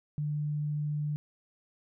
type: tone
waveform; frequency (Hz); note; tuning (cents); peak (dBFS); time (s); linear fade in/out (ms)
sine; 148.8; D3; +23; -29; 0.18-1.16; 0
effects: none